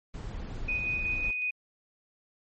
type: noise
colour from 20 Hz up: brown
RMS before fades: -37 dBFS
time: 0.14-1.31 s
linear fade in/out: 2 ms
type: tone with tremolo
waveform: sine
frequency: 2489 Hz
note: D#7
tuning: in tune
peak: -27 dBFS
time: 0.68-1.51 s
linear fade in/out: 10 ms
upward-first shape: square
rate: 5.4 Hz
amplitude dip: 25%
effects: MP3 32 kbps